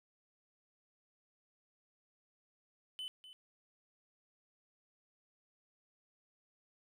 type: tone with echo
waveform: triangle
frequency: 3023 Hz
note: F#7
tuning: 36 cents sharp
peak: -39 dBFS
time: 2.99-3.08 s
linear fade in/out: 0 ms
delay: 250 ms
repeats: 1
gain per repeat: -12 dB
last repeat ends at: 3.33 s
effects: none